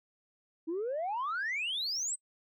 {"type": "exponential sweep", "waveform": "sine", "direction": "up", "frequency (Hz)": [311.1, 8372], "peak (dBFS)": -30, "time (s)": [0.67, 2.16], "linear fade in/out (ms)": 20, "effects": ["noise-tail reverb RT60 0.1 s tail -26 dB re dry", "tanh soft clip ceiling -29 dBFS"]}